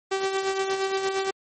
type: tone with tremolo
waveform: sawtooth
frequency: 386.5 Hz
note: G4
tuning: 24 cents flat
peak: -18 dBFS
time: 0.11-1.31 s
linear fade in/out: 10 ms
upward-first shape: sine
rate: 8.6 Hz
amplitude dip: 50%
effects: MP3 32 kbps